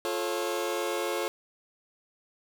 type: chord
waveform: sawtooth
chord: F augmented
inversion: none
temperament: just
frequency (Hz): 349.2 / 436.5 / 545.7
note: F4 / A4 / C#5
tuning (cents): 0 / -14 / -27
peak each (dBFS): -29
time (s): 0.05-1.28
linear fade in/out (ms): 0
effects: none